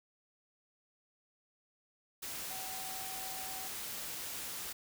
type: tone in noise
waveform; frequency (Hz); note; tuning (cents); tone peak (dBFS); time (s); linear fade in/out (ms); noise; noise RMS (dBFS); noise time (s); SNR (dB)
sine; 760; F#5; +46; -47; 2.5-3.68; 10; white; -42; 2.22-4.73; -8
effects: none